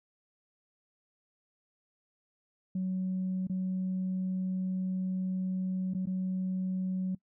sine tone with dropouts, 186.2 Hz, F#3, 11 cents sharp, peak -28 dBFS, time 2.75-7.15 s, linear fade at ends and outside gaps 5 ms, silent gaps 3.471-3.496 / 5.937-5.947 / 6.057-6.07 s, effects noise-tail reverb RT60 0.1 s tail -23 dB re dry + tanh soft clip ceiling -26 dBFS

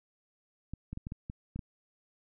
clicks, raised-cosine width 5 ms, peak -26 dBFS, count 8, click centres 0.736 / 0.93 / 0.974 / 1.069 / 1.121 / 1.299 / 1.56 / 1.592 s, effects none

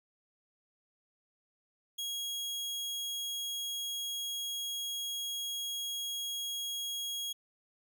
sawtooth tone, 3300 Hz, G#7, 12 cents flat, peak -32 dBFS, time 1.98-7.33 s, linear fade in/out 10 ms, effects none

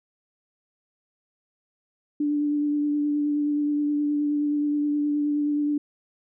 sine tone with vibrato, 293.7 Hz, D4, in tune, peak -21 dBFS, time 2.2-5.78 s, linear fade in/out 5 ms, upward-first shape triangle, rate 9.5 Hz, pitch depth 18 cents each way, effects none

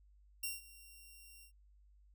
5% pulse tone with ADSR envelope, 2753 Hz, F7, 25 cents flat, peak -27 dBFS, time 0.43-1.52 s, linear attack 7 ms, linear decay 170 ms, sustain -20 dB, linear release 91 ms, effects added 50 Hz sine -62 dBFS peak until 2.14 s

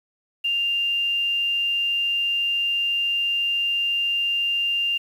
sine tone with quantisation, 2794 Hz, F7, in tune, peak -20 dBFS, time 0.44-4.98 s, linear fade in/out 10 ms, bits 8, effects none

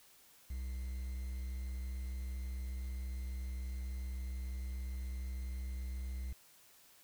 triangle tone with quantisation, 63.4 Hz, B1, 46 cents sharp, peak -36 dBFS, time 0.5-6.33 s, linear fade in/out 5 ms, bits 10, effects white hiss -63 dBFS RMS until 7.03 s

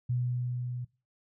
sine tone with level ramp, 123.47 Hz, B2, in tune, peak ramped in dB -26 to -34 dBFS, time 0.09-0.85 s, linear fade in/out 10 ms, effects noise-tail reverb RT60 0.3 s tail -20 dB re dry

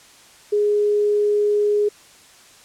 sine tone, 415.3 Hz, G#4, in tune, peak -15 dBFS, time 0.52-1.89 s, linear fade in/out 10 ms, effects white hiss -48 dBFS RMS until 2.64 s + low-pass 9000 Hz 12 dB/octave

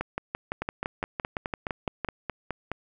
two click trains, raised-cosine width 0.5 ms, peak -14 / -15 dBFS, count 13 / 11, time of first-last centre 0.01-2.047 / 0.62-2.716 s, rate 5.89 / 4.77 Hz, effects none

